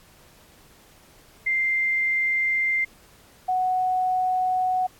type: tone pair in turn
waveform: sine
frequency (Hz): 2093 / 740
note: C7 / F#5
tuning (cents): 0 / 0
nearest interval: octave + tritone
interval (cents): 1800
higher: first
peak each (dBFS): -20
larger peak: neither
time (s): 1.46-2.85 / 3.48-4.87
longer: neither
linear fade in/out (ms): 10
effects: pink hiss -54 dBFS RMS until 4.99 s + AAC 64 kbps